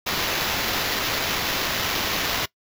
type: noise with sample-and-hold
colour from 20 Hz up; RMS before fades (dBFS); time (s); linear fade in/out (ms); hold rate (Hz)
white; -25; 0.06-2.46; 10; 8820
effects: noise-tail reverb RT60 0.1 s tail -21 dB re dry